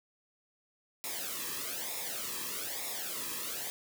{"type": "noise with flanger", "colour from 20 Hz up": "white", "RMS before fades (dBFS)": -38, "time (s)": [1.04, 3.7], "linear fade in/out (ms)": 0, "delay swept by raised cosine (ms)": [0.65, 1.4], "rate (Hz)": 1.1, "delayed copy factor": -0.75, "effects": []}